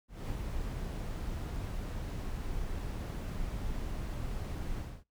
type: noise with ADSR envelope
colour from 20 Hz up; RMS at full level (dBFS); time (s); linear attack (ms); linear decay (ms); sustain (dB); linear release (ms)
brown; -35; 0.08-5.04; 220; 29; -2; 260
effects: noise-tail reverb RT60 0.2 s tail -22 dB re dry